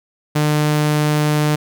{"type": "tone", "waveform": "sawtooth", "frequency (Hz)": 150.4, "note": "D3", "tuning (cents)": 42, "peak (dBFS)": -10, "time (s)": [0.35, 1.56], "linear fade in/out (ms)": 10, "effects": []}